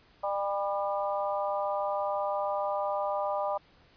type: harmonic tone with a mistuned harmonic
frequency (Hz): 200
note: G3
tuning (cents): +35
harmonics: 3 / 4 / 5 / 6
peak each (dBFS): -31 / -33 / -35 / -37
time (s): 0.23-3.58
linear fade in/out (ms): 10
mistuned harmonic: 5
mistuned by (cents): -24
effects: pink hiss -61 dBFS RMS until 3.96 s + resampled to 11025 Hz